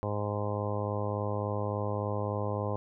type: harmonic tone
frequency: 103.5 Hz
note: G#2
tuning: 5 cents flat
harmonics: 1 / 2 / 3 / 4 / 5 / 6 / 7 / 8 / 9 / 10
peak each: -33 / -40 / -42 / -39 / -36 / -40 / -45 / -42 / -44 / -41 dBFS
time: 0.03-2.76 s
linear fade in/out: 0 ms
effects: none